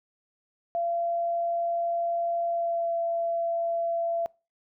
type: tone with pitch glide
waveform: sine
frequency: 683 to 675.5 Hz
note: F5 to E5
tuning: -39 to +42 cents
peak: -25 dBFS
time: 0.75-4.26 s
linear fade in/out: 0 ms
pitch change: -19 cents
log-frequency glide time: 2.47-2.92 s
effects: noise-tail reverb RT60 0.3 s tail -24 dB re dry